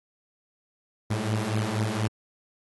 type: tone cluster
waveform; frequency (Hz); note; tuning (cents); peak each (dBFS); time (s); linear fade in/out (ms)
sawtooth; 106.5 / 110.7 / 198.6; G#2 / A2 / G3; +44 / +11 / +23; -25 / -24 / -32; 1.1-2.08; 10
effects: AAC 32 kbps